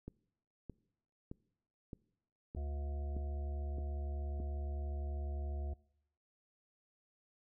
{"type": "click train", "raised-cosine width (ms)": 3, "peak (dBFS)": -32, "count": 8, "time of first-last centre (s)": [0.08, 4.401], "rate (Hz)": 1.62}
{"type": "harmonic tone", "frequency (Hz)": 71.6, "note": "D2", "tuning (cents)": -43, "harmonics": [1, 3, 5, 7, 9, 10], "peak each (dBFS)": [-37, -55, -53, -61, -55, -58], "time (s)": [2.56, 5.74], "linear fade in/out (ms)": 10}
{"effects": ["noise-tail reverb RT60 0.8 s tail -23 dB re dry"]}